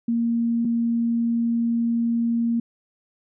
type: tone pair in turn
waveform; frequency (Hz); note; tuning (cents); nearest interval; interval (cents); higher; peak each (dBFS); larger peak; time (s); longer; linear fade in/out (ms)
sine; 232.9 / 232.9; A#3 / A#3; -1 / -1; unison; 0; neither; -19 / -19; neither; 0.08-0.65 / 0.65-2.6; second; 5
effects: none